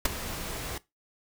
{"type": "noise with ADSR envelope", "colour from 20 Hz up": "pink", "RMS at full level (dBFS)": -20, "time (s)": [0.05, 0.78], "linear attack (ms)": 6, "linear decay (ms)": 11, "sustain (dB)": -16, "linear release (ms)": 3, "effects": ["noise-tail reverb RT60 0.2 s tail -19 dB re dry"]}